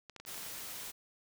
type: clicks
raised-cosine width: 0.2 ms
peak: -31 dBFS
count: 8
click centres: 0.097 / 0.163 / 0.2 / 0.251 / 0.345 / 0.379 / 0.431 / 0.464 s
type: noise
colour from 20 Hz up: white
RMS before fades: -44 dBFS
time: 0.26-0.92 s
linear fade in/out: 20 ms
effects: none